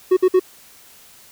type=tone bursts; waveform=triangle; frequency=370 Hz; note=F#4; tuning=in tune; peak=-8 dBFS; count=3; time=0.11-0.397 s; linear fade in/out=10 ms; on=59 ms; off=55 ms; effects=white hiss -47 dBFS RMS until 1.31 s